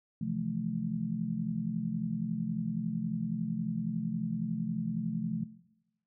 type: chord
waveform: sine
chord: F major seventh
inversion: second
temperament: just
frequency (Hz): 130.96 / 163.7 / 174.61 / 218.3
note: C3 / E3 / F3 / A3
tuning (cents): +2 / -12 / 0 / -13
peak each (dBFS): -40 / -39 / -35 / -34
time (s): 0.21-5.44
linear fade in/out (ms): 5
effects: noise-tail reverb RT60 0.9 s tail -18 dB re dry

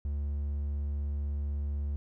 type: tone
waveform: triangle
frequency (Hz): 72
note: D2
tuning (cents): -34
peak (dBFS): -28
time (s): 0.05-1.96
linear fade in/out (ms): 0
effects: none

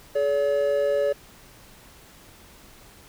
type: tone pair together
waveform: triangle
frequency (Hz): 426 / 570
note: G#4 / C#5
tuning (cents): +44 / +48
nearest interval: perfect fourth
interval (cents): 504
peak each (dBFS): -24 / -19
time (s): 0.15-1.13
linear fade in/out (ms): 10
effects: pink hiss -50 dBFS RMS until 3.08 s

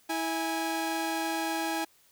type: tone pair together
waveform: sawtooth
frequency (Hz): 325.7 / 826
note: E4 / G#5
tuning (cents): -21 / -10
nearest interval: octave + major third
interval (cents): 1611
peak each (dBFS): -28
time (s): 0.09-1.85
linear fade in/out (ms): 10
effects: white hiss -63 dBFS RMS until 2.11 s

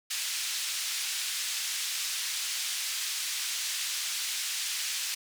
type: band-pass noise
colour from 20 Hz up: white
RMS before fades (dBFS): -33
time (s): 0.1-5.15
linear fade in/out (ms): 10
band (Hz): 2300 to 7000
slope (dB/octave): 12
effects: none

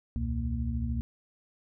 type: tone cluster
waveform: sine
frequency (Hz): 67.3 / 80.6 / 121.3 / 231.8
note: C2 / E2 / B2 / A#3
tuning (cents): +49 / -38 / -31 / -10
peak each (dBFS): -31 / -37 / -35 / -35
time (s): 0.16-1.01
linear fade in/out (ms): 0
effects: none

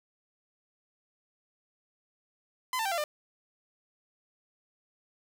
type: tone with pitch steps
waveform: sawtooth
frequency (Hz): 1019 / 892.2 / 781.2 / 684 / 598.9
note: C6 / A5 / G5 / F5 / D5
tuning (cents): -46 / +24 / -6 / -36 / +34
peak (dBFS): -25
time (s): 2.73-3.04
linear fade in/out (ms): 2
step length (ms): 62
effects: 9-bit

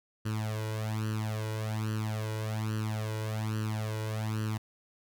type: tone with flanger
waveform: sawtooth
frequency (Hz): 108.7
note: A2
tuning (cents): -21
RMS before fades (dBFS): -33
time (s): 0.25-4.58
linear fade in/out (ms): 10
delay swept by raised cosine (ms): 0.67 to 2.07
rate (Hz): 1.2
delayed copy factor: +0.85
effects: none

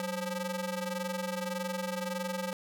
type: ring-modulated tone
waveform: sawtooth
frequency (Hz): 355.7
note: F4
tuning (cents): +32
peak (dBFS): -26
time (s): 0-2.53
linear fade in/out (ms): 0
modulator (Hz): 167
effects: none

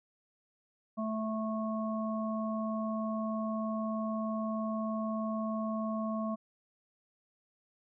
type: harmonic tone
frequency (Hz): 219.2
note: A3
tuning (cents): -6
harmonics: 1 / 3 / 5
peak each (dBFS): -33 / -38 / -40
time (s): 0.97-6.36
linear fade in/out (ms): 20
effects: none

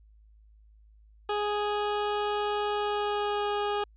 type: tone with pitch glide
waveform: 20% pulse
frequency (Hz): 415.3 to 412.2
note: G#4 to G#4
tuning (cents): 0 to -13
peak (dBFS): -22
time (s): 1.29-3.84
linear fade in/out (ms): 5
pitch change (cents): -13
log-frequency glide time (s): 2.72-3.52
effects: added 53 Hz sine -54 dBFS peak until 3.96 s + resampled to 8000 Hz

